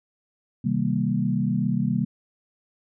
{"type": "chord", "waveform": "sine", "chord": "C minor seventh", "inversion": "none", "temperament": "equal with one note detuned", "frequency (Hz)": [130.81, 158.19, 196, 233.1], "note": ["C3", "Eb3", "G3", "Bb3"], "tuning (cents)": [0, 29, 0, 0], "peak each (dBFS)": [-27, -28, -25, -26], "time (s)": [0.64, 2.05], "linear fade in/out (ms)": 10, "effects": []}